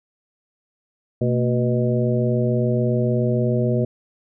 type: harmonic tone with a mistuned harmonic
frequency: 123.47 Hz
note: B2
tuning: in tune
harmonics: 1 / 2 / 3 / 4 / 5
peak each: -20 / -23 / -25 / -26 / -27 dBFS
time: 1.21-3.85 s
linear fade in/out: 5 ms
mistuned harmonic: 2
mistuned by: -120 cents
effects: none